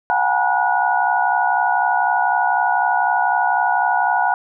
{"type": "tone cluster", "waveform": "sine", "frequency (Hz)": [721, 785, 857, 961, 1459], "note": ["F#5", "G5", "A5", "B5", "F#6"], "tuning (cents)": [-45, 2, -46, -48, -25], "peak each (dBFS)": -21, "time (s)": [0.1, 4.34], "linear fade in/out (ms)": 0, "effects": []}